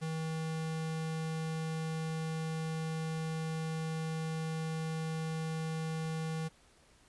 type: tone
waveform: square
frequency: 160 Hz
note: D#3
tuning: 49 cents sharp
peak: -35 dBFS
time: 0.01-6.49 s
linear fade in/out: 20 ms
effects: pink hiss -64 dBFS RMS until 7.08 s + resampled to 24000 Hz